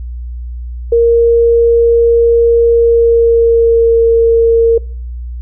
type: tone with pitch glide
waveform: sine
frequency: 466.2 to 459.5 Hz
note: A#4 to A#4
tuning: 0 to -25 cents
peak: -5 dBFS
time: 0.92-4.78 s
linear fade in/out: 5 ms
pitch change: -25 cents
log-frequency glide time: 2.7-4.03 s
effects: noise-tail reverb RT60 0.6 s tail -25 dB re dry + added 60 Hz sine -20 dBFS peak until 5.41 s

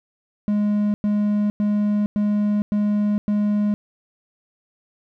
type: tone bursts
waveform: triangle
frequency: 207.7 Hz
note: G#3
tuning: in tune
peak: -15 dBFS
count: 6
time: 0.48-3.74 s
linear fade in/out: 0 ms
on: 460 ms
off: 100 ms
effects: none

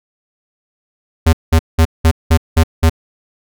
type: tone bursts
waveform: square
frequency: 81.2 Hz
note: E2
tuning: 26 cents flat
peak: -7 dBFS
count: 7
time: 1.26-2.897 s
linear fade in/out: 10 ms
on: 71 ms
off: 190 ms
effects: none

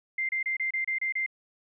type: tone bursts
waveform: sine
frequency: 2092 Hz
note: C7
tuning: 1 cent flat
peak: -26 dBFS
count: 8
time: 0.18-1.263 s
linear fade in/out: 5 ms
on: 110 ms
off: 29 ms
effects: none

